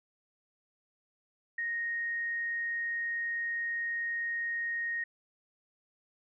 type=tone; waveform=sine; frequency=1864.7 Hz; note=A#6; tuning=in tune; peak=-31 dBFS; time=1.58-5.04 s; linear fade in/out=5 ms; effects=none